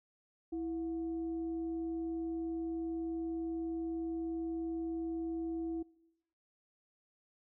sine tone with frequency modulation, 329.6 Hz, E4, in tune, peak -35 dBFS, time 0.52-5.83 s, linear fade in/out 10 ms, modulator 391 Hz, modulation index 0.25, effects noise-tail reverb RT60 1.0 s tail -24 dB re dry

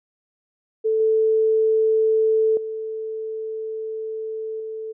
sine tone with level steps, 440 Hz, A4, in tune, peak -17 / -15 / -26 / -28 dBFS, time 0.84-4.93 s, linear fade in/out 20 ms, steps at 1 / 2.57 / 4.6 s, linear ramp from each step 2 ms, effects none

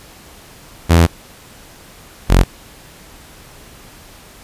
sawtooth tone pair in turn, 83.9 / 44.91 Hz, E2 / F1, +31 / +49 cents, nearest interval major seventh, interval 1082 cents, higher first, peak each -3 dBFS, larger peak neither, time 0.89-1.07 / 2.29-2.44 s, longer first, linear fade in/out 20 ms, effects pink hiss -41 dBFS RMS until 4.43 s + resampled to 32000 Hz

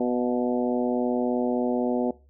harmonic tone with a mistuned harmonic, 123.47 Hz, B2, in tune, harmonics 2 / 3 / 4 / 5 / 6 / 7, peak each -25 / -28 / -29 / -31 / -34 / -39 dBFS, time 0-2.11 s, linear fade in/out 5 ms, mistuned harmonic 6, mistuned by -45 cents, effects noise-tail reverb RT60 0.3 s tail -20 dB re dry + added 70 Hz sine -54 dBFS peak until 2.29 s

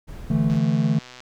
brown noise, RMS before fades -36 dBFS, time 0.07-0.59 s, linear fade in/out 20 ms
triangle chord, D suspended second, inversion none, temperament equal, 146.83 / 164.81 / 220 Hz, D3 / E3 / A3, 0 / 0 / 0 cents, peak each -20 dBFS, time 0.3-0.99 s, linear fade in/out 5 ms
click train, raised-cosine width 0.2 ms, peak -24 dBFS, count 89, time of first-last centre 0.5-1.204 s, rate 125 Hz
effects none

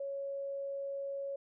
sine tone, 554.4 Hz, C#5, in tune, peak -36 dBFS, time 0-1.36 s, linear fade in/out 5 ms, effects none

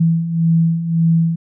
sine beating tone pair, 163.8 / 165.6 Hz, E3 / E3, -11 / +8 cents, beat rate 1.8 Hz, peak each -19 / -13 dBFS, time 0-1.36 s, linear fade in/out 10 ms, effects none

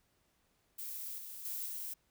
violet noise with level steps, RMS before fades -43 / -47 / -40 / -42 dBFS, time 0.78-1.94 s, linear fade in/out 10 ms, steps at 1.18 / 1.45 / 1.66 s, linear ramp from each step 2 ms, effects pink hiss -75 dBFS RMS until 2.1 s

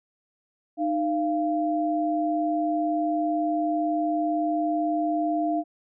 sine tone pair together, 306.9 / 689 Hz, D#4 / F5, -24 / -24 cents, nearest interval octave + major second, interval 1400 cents, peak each -25 dBFS, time 0.77-5.64 s, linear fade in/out 50 ms, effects none

